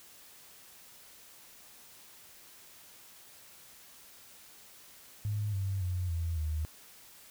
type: tone with pitch steps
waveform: sine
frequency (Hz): 104.6 / 97.03 / 90.01 / 83.5 / 77.46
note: G#2 / G2 / F#2 / E2 / D#2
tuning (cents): +13 / -17 / -47 / +23 / -7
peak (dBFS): -30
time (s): 5.25-6.65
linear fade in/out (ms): 0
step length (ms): 280
effects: white hiss -55 dBFS RMS until 7.3 s